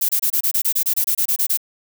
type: noise bursts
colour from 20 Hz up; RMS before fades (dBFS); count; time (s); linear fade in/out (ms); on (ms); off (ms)
violet; -18; 15; 0.01-1.574; 10; 80; 26
effects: none